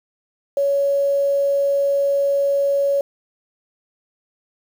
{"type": "tone with quantisation", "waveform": "sine", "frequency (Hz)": 560, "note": "C#5", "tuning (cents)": 18, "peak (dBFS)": -15, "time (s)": [0.57, 3.01], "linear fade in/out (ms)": 2, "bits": 7, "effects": []}